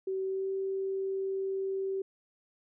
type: tone with pitch glide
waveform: sine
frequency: 381.4 to 386.1 Hz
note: G4 to G4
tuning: -47 to -26 cents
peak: -30 dBFS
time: 0.07-2.02 s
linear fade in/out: 5 ms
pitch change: +21 cents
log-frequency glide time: 0.23-0.5 s
effects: none